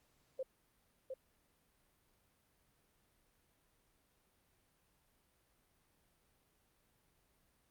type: tone with echo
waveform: sine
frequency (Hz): 523.3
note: C5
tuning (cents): 0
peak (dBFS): -37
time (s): 0.39-0.43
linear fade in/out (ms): 5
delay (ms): 710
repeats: 1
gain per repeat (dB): -4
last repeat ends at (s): 1.14
effects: pink hiss -75 dBFS RMS until 7.7 s + Opus 48 kbps